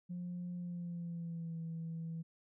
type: tone with pitch glide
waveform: sine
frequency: 177 to 164.2 Hz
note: F3 to E3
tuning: +23 to -6 cents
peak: -38 dBFS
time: 0.09-2.23 s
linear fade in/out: 20 ms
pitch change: -129 cents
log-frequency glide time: 0.55-1.59 s
effects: tanh soft clip ceiling -36 dBFS